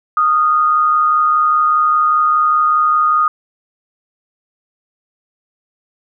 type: tone pair together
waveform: sine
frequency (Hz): 1236 / 1381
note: D#6 / F6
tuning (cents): -12 / -20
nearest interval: major second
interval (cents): 192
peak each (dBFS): -10 / -22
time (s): 0.17-3.28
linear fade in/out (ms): 2
effects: none